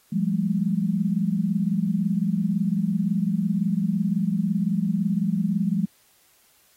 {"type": "tone cluster", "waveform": "sine", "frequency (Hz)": [170.8, 196.5, 214.5], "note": ["F3", "G3", "A3"], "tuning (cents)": [-38, 4, -44], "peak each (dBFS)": [-25, -24, -26], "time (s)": [0.12, 5.86], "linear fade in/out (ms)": 10, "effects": ["white hiss -60 dBFS RMS until 6.76 s", "AAC 48 kbps"]}